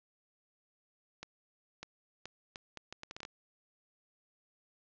accelerating click train, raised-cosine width 0.2 ms, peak -26 dBFS, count 12, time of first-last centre 1.23-3.251 s, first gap 600 ms, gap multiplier 0.71, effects resampled to 16000 Hz + 11-bit

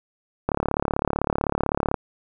click train, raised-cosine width 1 ms, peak -7 dBFS, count 53, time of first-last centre 0.49-1.943 s, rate 35.8 Hz, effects none

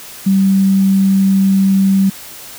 sine tone, 193.7 Hz, G3, 20 cents flat, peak -8 dBFS, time 0.26-2.1 s, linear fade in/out 10 ms, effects white hiss -33 dBFS RMS until 2.58 s

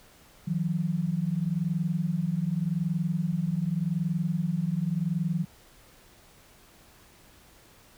sine tone pair together, 158.74 / 179.6 Hz, D#3 / F3, +35 / +49 cents, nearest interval major second, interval 214 cents, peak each -28 dBFS, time 0.47-5.45 s, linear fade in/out 10 ms, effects pink hiss -56 dBFS RMS until 7.97 s

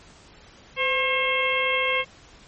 harmonic tone with a mistuned harmonic, 537 Hz, C5, 45 cents sharp, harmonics 1 / 2 / 3 / 4 / 5 / 6, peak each -27 / -28 / -35 / -24 / -28 / -30 dBFS, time 0.76-2.05 s, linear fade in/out 50 ms, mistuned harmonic 1, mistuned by -79 cents, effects pink hiss -50 dBFS RMS until 2.47 s + MP3 32 kbps

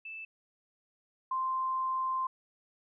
sine tone pair in turn, 2637 / 1044.3 Hz, E7 / C6, 0 / -4 cents, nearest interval octave + major third, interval 1604 cents, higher first, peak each -40 / -29 dBFS, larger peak second, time 0.05-0.25 / 1.31-2.27 s, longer second, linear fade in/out 5 ms, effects none

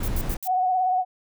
brown noise, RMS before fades -26 dBFS, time 0-0.37 s, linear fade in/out 5 ms
violet noise bursts, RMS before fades -33 dBFS, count 4, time 0.03-0.476 s, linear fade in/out 2 ms, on 50 ms, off 82 ms
sine tone with vibrato, 740 Hz, F#5, in tune, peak -19 dBFS, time 0.45-1.05 s, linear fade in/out 50 ms, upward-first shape sine, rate 17 Hz, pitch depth 35 cents each way
effects none

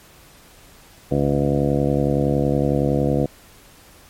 harmonic tone with a mistuned harmonic, 70.8 Hz, C#2, 37 cents sharp, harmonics 1 / 2 / 3 / 4 / 5 / 6 / 7 / 8 / 9 / 10, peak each -29 / -21 / -25 / -23 / -26 / -32 / -23 / -32 / -29 / -33 dBFS, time 1.11-3.26 s, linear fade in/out 5 ms, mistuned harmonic 1, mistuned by -32 cents, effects pink hiss -48 dBFS RMS until 4.09 s + MP3 64 kbps

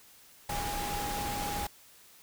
sine tone in noise, 820 Hz, G#5, 22 cents flat, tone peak -35 dBFS, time 0.49-1.67 s, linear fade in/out 5 ms, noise pink, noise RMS -36 dBFS, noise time 0.49-1.67 s, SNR -2 dB, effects white hiss -57 dBFS RMS until 2.22 s

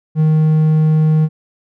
triangle tone, 156 Hz, D#3, 5 cents sharp, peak -7 dBFS, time 0.15-1.29 s, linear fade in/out 50 ms, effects none

